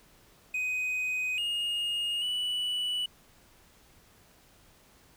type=tone with pitch steps; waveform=triangle; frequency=2505 / 2851 / 2958 Hz; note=D#7 / F7 / F#7; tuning=+11 / +35 / -1 cents; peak=-27 dBFS; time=0.54-3.06 s; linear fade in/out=5 ms; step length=840 ms; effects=pink hiss -60 dBFS RMS until 5.16 s